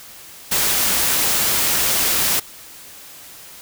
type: noise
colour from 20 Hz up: white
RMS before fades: -18 dBFS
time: 0.51-2.4 s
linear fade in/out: 10 ms
effects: white hiss -40 dBFS RMS until 3.61 s